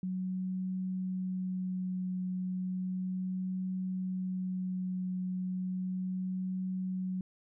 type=tone with vibrato; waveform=sine; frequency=185 Hz; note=F#3; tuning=in tune; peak=-32 dBFS; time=0.03-7.21 s; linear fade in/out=2 ms; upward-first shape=triangle; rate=0.34 Hz; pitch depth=12 cents each way; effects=none